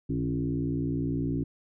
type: tone with frequency modulation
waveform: sine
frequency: 210 Hz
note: G#3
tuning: 19 cents sharp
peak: -26 dBFS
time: 0.09-1.44 s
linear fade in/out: 10 ms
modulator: 59.9 Hz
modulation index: 2.1
effects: none